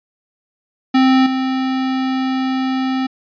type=tone with level steps; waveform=square; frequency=261.6 Hz; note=C4; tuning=in tune; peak=-10 / -17 dBFS; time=0.94-3.07 s; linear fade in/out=10 ms; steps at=1.26 s; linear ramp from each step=5 ms; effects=resampled to 11025 Hz